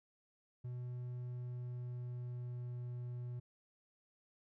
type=tone with pitch glide; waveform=triangle; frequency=123.47 to 122.4 Hz; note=B2 to B2; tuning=0 to -15 cents; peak=-39 dBFS; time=0.64-3.4 s; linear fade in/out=10 ms; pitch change=-15 cents; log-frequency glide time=1.16-2.8 s; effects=none